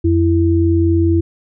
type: tone pair together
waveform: sine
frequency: 87.9 / 332.5 Hz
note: F2 / E4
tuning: +12 / +15 cents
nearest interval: octave + major seventh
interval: 2303 cents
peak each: -13 dBFS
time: 0.04-1.21 s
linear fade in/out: 10 ms
effects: none